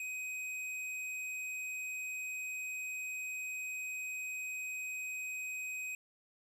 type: tone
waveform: square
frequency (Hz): 2515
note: D#7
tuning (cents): +18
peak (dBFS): -39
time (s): 0-5.95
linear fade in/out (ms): 2
effects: low-pass 12000 Hz 12 dB/octave + 11-bit